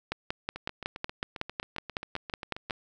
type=two click trains; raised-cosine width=0.3 ms; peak=-14 / -22 dBFS; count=15 / 17; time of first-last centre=0.12-2.708 / 0.56-2.699 s; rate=5.41 / 7.48 Hz; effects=none